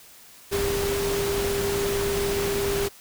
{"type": "tone in noise", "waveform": "sine", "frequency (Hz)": 400, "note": "G4", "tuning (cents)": 35, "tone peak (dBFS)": -24, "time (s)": [0.51, 2.89], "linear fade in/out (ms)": 20, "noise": "pink", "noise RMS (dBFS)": -29, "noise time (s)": [0.51, 2.89], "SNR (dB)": 2, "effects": ["white hiss -49 dBFS RMS until 3 s"]}